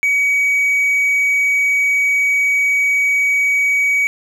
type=tone with hard clipping; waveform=sine; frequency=2264 Hz; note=C#7; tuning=36 cents sharp; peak=-13 dBFS; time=0.03-4.07 s; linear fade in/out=0 ms; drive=2 dB; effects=none